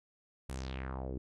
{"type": "tone with low-pass filter sweep", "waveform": "sawtooth", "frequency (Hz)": 65.41, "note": "C2", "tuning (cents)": 0, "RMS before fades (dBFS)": -40, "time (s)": [0.49, 1.18], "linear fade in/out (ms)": 5, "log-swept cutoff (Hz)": [11000, 320], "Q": 3, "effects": []}